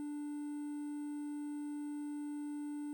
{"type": "tone with quantisation", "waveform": "triangle", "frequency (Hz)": 293.7, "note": "D4", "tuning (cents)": 0, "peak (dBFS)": -37, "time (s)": [0, 2.93], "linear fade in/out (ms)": 0, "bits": 10, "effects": []}